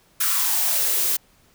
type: noise with high-pass filter sweep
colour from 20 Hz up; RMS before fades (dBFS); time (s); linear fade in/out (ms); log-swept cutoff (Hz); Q
blue; -21; 0.2-1.17; 10; 1400 to 300; 4.1
effects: pink hiss -58 dBFS RMS until 1.54 s